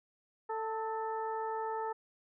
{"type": "harmonic tone with a mistuned harmonic", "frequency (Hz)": 443.5, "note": "A4", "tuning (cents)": 14, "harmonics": [1, 2, 3, 4], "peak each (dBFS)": [-38, -36, -44, -50], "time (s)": [0.49, 1.93], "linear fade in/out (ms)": 10, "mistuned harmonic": 3, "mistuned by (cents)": -36, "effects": []}